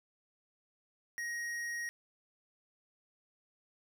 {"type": "tone with hard clipping", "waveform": "triangle", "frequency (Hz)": 1882, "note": "A#6", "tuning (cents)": 16, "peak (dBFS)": -38, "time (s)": [1.18, 1.89], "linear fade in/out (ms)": 0, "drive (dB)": 15, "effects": []}